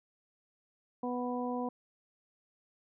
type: harmonic tone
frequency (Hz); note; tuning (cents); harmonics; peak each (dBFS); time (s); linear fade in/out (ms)
246.9; B3; 0; 1 / 2 / 3 / 4; -35 / -38 / -40 / -41; 1.03-1.69; 5
effects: none